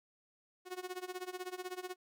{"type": "tone with tremolo", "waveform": "sawtooth", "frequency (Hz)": 365.7, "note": "F#4", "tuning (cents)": -20, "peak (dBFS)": -34, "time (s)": [0.65, 1.96], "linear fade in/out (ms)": 50, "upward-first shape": "sine", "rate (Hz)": 16, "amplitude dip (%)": 90, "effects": []}